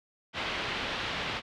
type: low-pass noise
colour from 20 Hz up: white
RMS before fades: -34 dBFS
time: 0.33-1.42 s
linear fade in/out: 50 ms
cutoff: 3500 Hz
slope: 24 dB/octave
effects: none